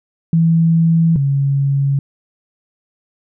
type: tone pair in turn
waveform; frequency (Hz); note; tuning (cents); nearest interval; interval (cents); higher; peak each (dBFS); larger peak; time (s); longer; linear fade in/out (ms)
sine; 164.81 / 138.95; E3 / C#3; 0 / +4; minor third; 296; first; -9 / -12; first; 0.33-1.16 / 1.16-1.99; neither; 2
effects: none